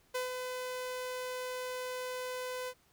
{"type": "tone with ADSR envelope", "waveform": "sawtooth", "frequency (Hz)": 505, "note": "B4", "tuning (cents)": 39, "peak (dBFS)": -28, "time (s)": [0.14, 2.74], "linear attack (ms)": 13, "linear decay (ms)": 140, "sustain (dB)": -5, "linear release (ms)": 58, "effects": ["pink hiss -68 dBFS RMS until 2.92 s"]}